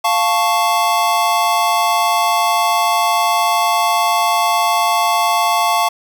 square chord, F augmented, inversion none, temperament equal, 698.5 / 880 / 1108.7 Hz, F5 / A5 / C#6, 0 / 0 / 0 cents, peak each -18 dBFS, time 0.04-5.89 s, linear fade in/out 10 ms, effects none

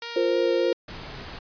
5% pulse tone with vibrato, 466.2 Hz, A#4, in tune, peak -21 dBFS, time 0.02-0.73 s, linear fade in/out 2 ms, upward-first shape triangle, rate 3.4 Hz, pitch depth 16 cents each way
sine chord, F suspended fourth, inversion none, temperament equal, 349.2 / 466.2 / 523.3 Hz, F4 / Bb4 / C5, 0 / 0 / 0 cents, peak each -24 dBFS, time 0.16-0.73 s, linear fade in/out 5 ms
pink noise, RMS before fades -38 dBFS, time 0.88-1.39 s, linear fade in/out 5 ms
effects resampled to 11025 Hz

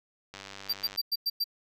click train, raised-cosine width 0.2 ms, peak -25 dBFS, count 62, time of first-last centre 0.34-0.961 s, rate 98.3 Hz
square tone bursts, 4699 Hz, D8, in tune, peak -26 dBFS, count 6, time 0.69-1.442 s, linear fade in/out 10 ms, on 42 ms, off 100 ms
effects none

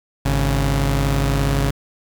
sawtooth tone pair together, 51.95 / 138.59 Hz, G#1 / C#3, +1 / 0 cents, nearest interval octave + perfect fourth, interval 1699 cents, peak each -15 dBFS, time 0.25-1.71 s, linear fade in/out 10 ms, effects 7-bit

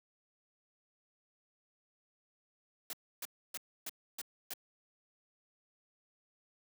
white noise bursts, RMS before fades -41 dBFS, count 6, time 2.9-4.536 s, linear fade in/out 2 ms, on 31 ms, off 290 ms, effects high-pass 200 Hz 12 dB/octave

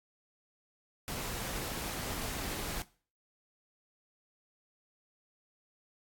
pink noise, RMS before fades -38 dBFS, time 1.08-2.82 s, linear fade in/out 0 ms, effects noise-tail reverb RT60 0.4 s tail -19 dB re dry + AAC 64 kbps

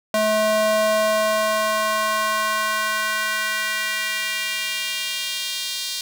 square tone with high-pass filter sweep, 215.4 Hz, A3, 37 cents flat, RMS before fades -22 dBFS, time 0.14-6.01 s, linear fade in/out 2 ms, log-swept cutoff 480 to 4000 Hz, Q 1.9, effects none

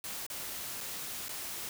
white noise with dropouts, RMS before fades -40 dBFS, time 0.04-1.69 s, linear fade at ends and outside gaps 1 ms, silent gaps 0.265-0.3 / 0.806-0.81 / 1.284-1.292 s, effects none

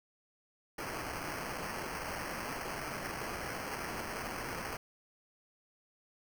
white noise with sample-and-hold, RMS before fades -40 dBFS, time 0.78-4.77 s, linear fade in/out 5 ms, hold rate 3675 Hz, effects none

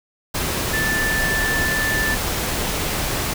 sine tone in noise, 1760 Hz, A6, in tune, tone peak -20 dBFS, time 0.73-2.15 s, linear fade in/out 10 ms, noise pink, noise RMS -23 dBFS, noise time 0.34-3.34 s, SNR 0 dB, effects none

